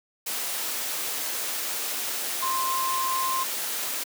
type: tone in noise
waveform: sine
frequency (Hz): 1049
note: C6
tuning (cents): +4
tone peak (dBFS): -25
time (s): 2.42-3.44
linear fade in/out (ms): 10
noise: white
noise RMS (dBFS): -30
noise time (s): 0.26-4.04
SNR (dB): +2
effects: high-pass 300 Hz 12 dB/octave